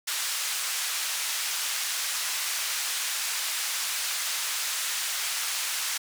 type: band-pass noise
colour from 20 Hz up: white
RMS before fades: -30 dBFS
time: 0.07-5.98 s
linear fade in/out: 10 ms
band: 1200 to 9000 Hz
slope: 12 dB/octave
effects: none